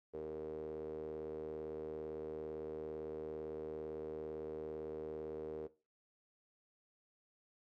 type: tone with band-pass filter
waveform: sawtooth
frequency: 77.78 Hz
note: D#2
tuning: in tune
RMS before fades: -44 dBFS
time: 0.13-5.68 s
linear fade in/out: 20 ms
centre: 440 Hz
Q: 9.6
effects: noise-tail reverb RT60 0.3 s tail -17 dB re dry